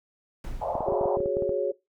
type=noise with exponential decay; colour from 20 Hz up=brown; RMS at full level=-33 dBFS; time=0.44-1.27 s; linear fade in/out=2 ms; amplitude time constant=180 ms
type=band-pass noise; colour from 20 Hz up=pink; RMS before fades=-30 dBFS; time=0.61-1.17 s; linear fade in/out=10 ms; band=550 to 910 Hz; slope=48 dB/octave
type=clicks; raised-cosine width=2 ms; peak=-20 dBFS; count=12; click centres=0.754 / 0.806 / 0.886 / 0.922 / 1.011 / 1.057 / 1.172 / 1.204 / 1.259 / 1.369 / 1.423 / 1.493 s
type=chord; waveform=sine; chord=F# suspended second; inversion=none; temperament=equal; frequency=370 / 415.3 / 554.4 Hz; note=F#4 / G#4 / C#5; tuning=0 / 0 / 0 cents; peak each=-29 / -29 / -27 dBFS; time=0.86-1.72 s; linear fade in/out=10 ms
effects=noise-tail reverb RT60 0.2 s tail -20 dB re dry